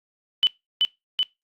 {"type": "tone with echo", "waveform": "sine", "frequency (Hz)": 3002, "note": "F#7", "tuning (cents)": 24, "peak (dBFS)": -14, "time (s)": [0.43, 0.47], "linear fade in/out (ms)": 0, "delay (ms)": 380, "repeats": 2, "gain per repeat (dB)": -2, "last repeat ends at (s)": 1.23, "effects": ["noise-tail reverb RT60 0.2 s tail -21 dB re dry", "Opus 48 kbps"]}